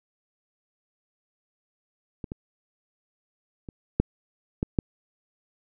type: clicks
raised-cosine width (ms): 3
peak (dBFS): -21 / -20 / -25 / -6 / -12 / -8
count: 6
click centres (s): 2.242 / 2.319 / 3.688 / 4 / 4.629 / 4.788
effects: none